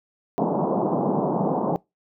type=band-pass noise; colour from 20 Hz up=pink; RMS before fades=-23 dBFS; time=0.38-1.76 s; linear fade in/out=0 ms; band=150 to 970 Hz; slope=48 dB/octave; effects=noise-tail reverb RT60 0.2 s tail -23 dB re dry